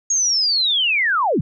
sine linear sweep, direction down, 6645 to 98.9 Hz, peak -15 dBFS, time 0.1-1.41 s, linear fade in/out 5 ms, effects none

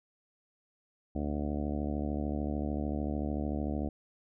harmonic tone, 73.42 Hz, D2, in tune, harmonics 1 / 2 / 3 / 4 / 5 / 6 / 7 / 8 / 9 / 10, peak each -35 / -42 / -36 / -37 / -45 / -47 / -46 / -45 / -46 / -47 dBFS, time 1.15-3.89 s, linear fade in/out 5 ms, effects none

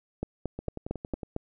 two click trains, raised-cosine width 2 ms, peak -17 / -22 dBFS, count 6 / 8, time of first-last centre 0.23-1.364 / 0.59-1.232 s, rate 4.41 / 10.9 Hz, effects none

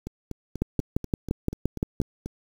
two click trains, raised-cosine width 3 ms, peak -20 / -10 dBFS, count 10 / 9, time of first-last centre 0.07-2.26 / 0.62-2.002 s, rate 4.11 / 5.79 Hz, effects 7-bit

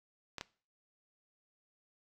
clicks, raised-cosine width 0.2 ms, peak -22 / -21 dBFS, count 2, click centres 0.383 / 0.411 s, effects noise-tail reverb RT60 0.4 s tail -20 dB re dry + MP3 96 kbps

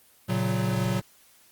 square chord, F# major, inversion first, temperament equal, 116.54 / 138.59 / 185 Hz, A#2 / C#3 / F#3, 0 / 0 / 0 cents, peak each -28 / -32 / -28 dBFS, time 0.28-1.01 s, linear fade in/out 20 ms, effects white hiss -58 dBFS RMS until 1.51 s + Opus 24 kbps

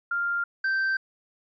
sine / triangle tone pair in turn, 1396.9 / 1559.8 Hz, F6 / G6, 0 / -9 cents, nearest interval major second, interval 191 cents, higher second, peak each -24 / -21 dBFS, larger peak second, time 0.11-0.44 / 0.64-0.97 s, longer neither, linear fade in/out 5 ms, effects resampled to 16000 Hz

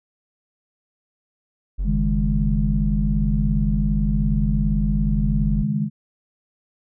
triangle tone, 45.84 Hz, F#1, 15 cents flat, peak -18 dBFS, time 1.78-5.64 s, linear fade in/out 20 ms
sine chord, C# suspended second, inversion none, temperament just, 138.59 / 155.92 / 207.9 Hz, C#3 / D#3 / G#3, 0 / +4 / +2 cents, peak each -26 / -24 / -22 dBFS, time 1.84-5.9 s, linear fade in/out 50 ms
effects none

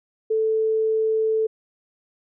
sine tone, 440 Hz, A4, in tune, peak -18 dBFS, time 0.3-1.47 s, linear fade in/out 10 ms, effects none

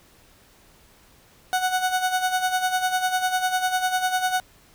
30% pulse tone with tremolo, 740 Hz, F#5, in tune, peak -16 dBFS, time 1.53-4.4 s, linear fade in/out 0 ms, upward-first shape sine, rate 10 Hz, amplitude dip 65%, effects pink hiss -55 dBFS RMS until 4.74 s

